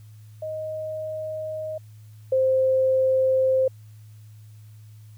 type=tone pair in turn; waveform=sine; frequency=625 / 523.4 Hz; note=D#5 / C5; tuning=+8 / 0 cents; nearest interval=minor third; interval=308 cents; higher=first; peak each=-28 / -17 dBFS; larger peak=second; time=0.42-1.78 / 2.32-3.68 s; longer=neither; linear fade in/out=5 ms; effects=added 107 Hz sine -43 dBFS peak until 5.17 s + white hiss -62 dBFS RMS until 5.17 s